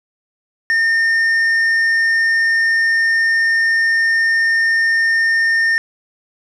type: tone with tanh clipping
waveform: triangle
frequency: 1819 Hz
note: A#6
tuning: 43 cents flat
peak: -13 dBFS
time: 0.7-5.78 s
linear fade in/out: 0 ms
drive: 9 dB
effects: none